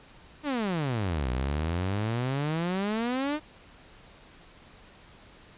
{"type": "exponential two-way sweep", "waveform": "sawtooth", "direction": "down then up", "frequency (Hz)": [311.1, 60.8, 311.1], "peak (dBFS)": -23, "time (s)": [0.43, 3.4], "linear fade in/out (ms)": 50, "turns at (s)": 1.3, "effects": ["pink hiss -53 dBFS RMS until 5.57 s", "resampled to 8000 Hz"]}